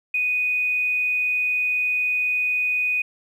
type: tone with tanh clipping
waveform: triangle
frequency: 2486 Hz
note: D#7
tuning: 2 cents flat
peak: -19 dBFS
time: 0.14-3.02 s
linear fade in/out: 5 ms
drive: 2 dB
effects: none